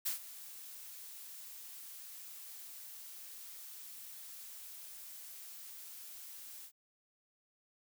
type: noise with ADSR envelope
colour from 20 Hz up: blue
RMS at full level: -34 dBFS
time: 0.05-6.72 s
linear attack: 16 ms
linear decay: 120 ms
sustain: -16 dB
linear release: 78 ms
effects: none